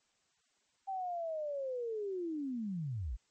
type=linear sweep; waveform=sine; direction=down; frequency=784 to 44.9 Hz; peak=-35 dBFS; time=0.87-3.17 s; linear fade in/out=20 ms; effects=white hiss -75 dBFS RMS until 3.3 s + MP3 32 kbps